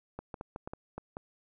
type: clicks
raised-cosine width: 1 ms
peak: -25 dBFS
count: 8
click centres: 0.19 / 0.342 / 0.411 / 0.561 / 0.675 / 0.735 / 0.98 / 1.169 s
effects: none